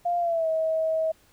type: tone with pitch glide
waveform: sine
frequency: 698.5 to 640.5 Hz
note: F5 to E5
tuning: 0 to -50 cents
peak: -22 dBFS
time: 0.05-1.12 s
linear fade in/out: 10 ms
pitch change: -150 cents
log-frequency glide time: 0.19-0.48 s
effects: pink hiss -60 dBFS RMS until 1.32 s